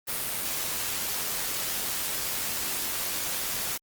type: noise with amplitude modulation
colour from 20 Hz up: white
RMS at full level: -29 dBFS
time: 0.07-3.78 s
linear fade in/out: 20 ms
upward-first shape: sine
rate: 91.6 Hz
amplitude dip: 35%
effects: Opus 32 kbps